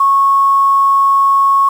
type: tone with quantisation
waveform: sine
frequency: 1100 Hz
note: C#6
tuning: 14 cents flat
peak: -7 dBFS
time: 0-1.69 s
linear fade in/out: 5 ms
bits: 6
effects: none